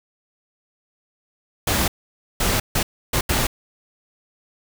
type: noise bursts at uneven times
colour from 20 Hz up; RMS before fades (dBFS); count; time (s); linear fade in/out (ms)
pink; -20; 5; 1.67-1.88 / 2.4-2.6 / 2.75-2.83 / 3.13-3.21 / 3.29-3.47; 5
effects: none